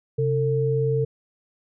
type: tone pair together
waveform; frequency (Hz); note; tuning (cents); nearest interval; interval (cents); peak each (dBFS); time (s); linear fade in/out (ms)
sine; 133.05 / 450; C3 / A4; +29 / +39; octave + major sixth; 2110; -22; 0.18-1.05; 10
effects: none